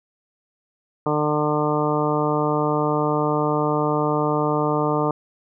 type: harmonic tone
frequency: 150 Hz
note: D3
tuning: 37 cents sharp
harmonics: 1 / 2 / 3 / 4 / 5 / 6 / 7 / 8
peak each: -26 / -25 / -24 / -27 / -29 / -28 / -29 / -28 dBFS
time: 1.06-5.11 s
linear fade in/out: 2 ms
effects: none